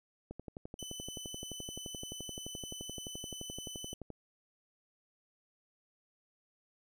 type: click train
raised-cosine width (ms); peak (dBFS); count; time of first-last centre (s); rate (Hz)
2; -30; 45; 0.31-4.103; 11.6
type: tone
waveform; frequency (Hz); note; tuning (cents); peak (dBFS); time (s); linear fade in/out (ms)
20% pulse; 3012; F#7; +30; -38; 0.79-3.94; 2
effects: none

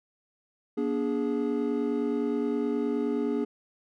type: tone cluster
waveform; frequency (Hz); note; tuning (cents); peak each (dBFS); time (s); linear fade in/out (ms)
triangle; 239.4 / 289 / 416.8; A#3 / D4 / G#4; +46 / -28 / +6; -28; 0.77-3.45; 10
effects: none

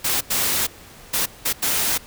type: noise bursts at uneven times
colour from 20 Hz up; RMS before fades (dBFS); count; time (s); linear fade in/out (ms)
white; -21; 5; 0.04-0.21 / 0.3-0.67 / 1.13-1.26 / 1.45-1.53 / 1.62-1.98; 10
effects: pink hiss -44 dBFS RMS until 2.06 s

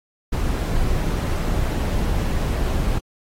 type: noise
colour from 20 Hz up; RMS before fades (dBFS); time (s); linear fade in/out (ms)
brown; -21; 0.32-2.99; 10
effects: AAC 48 kbps

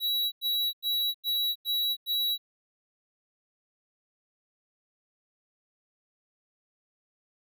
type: tone bursts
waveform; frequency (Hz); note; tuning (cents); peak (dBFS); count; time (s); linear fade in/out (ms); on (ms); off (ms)
square; 3902; B7; -22; -26; 6; 0-2.38; 50; 320; 92
effects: none

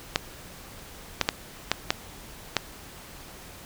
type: clicks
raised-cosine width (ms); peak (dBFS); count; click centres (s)
0.2; -3; 6; 0.159 / 1.213 / 1.289 / 1.716 / 1.905 / 2.567
effects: pink hiss -45 dBFS RMS until 3.65 s

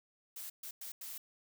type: noise bursts at uneven times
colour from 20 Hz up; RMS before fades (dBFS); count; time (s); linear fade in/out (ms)
blue; -45; 4; 0.36-0.5 / 0.63-0.71 / 0.81-0.92 / 1.01-1.18; 5
effects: none

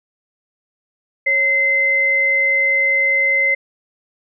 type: tone pair together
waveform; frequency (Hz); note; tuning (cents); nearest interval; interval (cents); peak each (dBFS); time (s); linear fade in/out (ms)
sine; 550 / 2065; C#5 / C7; -14 / -23; octave + major seventh; 2291; -25 / -13; 1.26-3.55; 10
effects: none

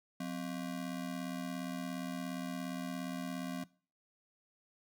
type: ring-modulated tone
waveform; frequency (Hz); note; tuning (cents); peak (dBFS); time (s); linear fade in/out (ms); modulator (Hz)
square; 219.8; A3; -2; -35; 0.2-3.64; 5; 38.6
effects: noise-tail reverb RT60 0.4 s tail -21 dB re dry

